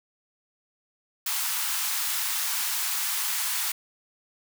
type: high-pass noise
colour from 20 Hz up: white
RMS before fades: -28 dBFS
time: 1.26-3.72 s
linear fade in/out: 5 ms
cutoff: 820 Hz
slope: 48 dB/octave
effects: none